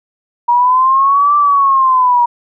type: linear two-way sweep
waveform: sine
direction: up then down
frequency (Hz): 950 to 1174.7 to 950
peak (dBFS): -7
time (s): 0.48-2.26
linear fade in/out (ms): 10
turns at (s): 1.36
effects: none